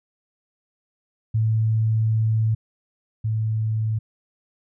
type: tone pair in turn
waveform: sine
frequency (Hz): 110.6 / 109.84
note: A2 / A2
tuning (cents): +9 / -3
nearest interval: unison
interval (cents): 12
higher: first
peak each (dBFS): -17 / -20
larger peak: first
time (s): 1.34-2.55 / 3.24-3.99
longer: first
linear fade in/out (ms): 10
effects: none